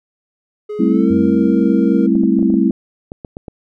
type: tone with pitch glide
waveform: triangle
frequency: 420 to 466 Hz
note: G#4 to A#4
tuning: +19 to -1 cents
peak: -20 dBFS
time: 0.69-2.07 s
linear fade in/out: 10 ms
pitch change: +180 cents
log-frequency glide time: 0.88-1.15 s
type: chord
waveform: sine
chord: A minor seventh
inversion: third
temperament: equal with one note detuned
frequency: 196 / 220 / 265 / 329.6 Hz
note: G3 / A3 / C4 / E4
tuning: 0 / 0 / +22 / 0 cents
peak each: -16 dBFS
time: 0.79-2.71 s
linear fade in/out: 10 ms
type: tone with exponential decay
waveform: sine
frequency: 92.5 Hz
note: F#2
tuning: in tune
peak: -22 dBFS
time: 1.1-2.25 s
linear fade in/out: 5 ms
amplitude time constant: 250 ms
type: clicks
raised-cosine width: 2 ms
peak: -16 dBFS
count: 11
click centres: 2.154 / 2.235 / 2.391 / 2.427 / 2.502 / 2.541 / 2.708 / 3.119 / 3.248 / 3.369 / 3.482 s
effects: none